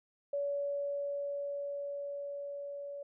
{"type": "tone with level ramp", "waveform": "sine", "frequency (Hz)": 568, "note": "C#5", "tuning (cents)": 42, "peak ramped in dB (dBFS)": [-31, -40], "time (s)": [0.33, 3.03], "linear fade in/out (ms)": 5, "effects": []}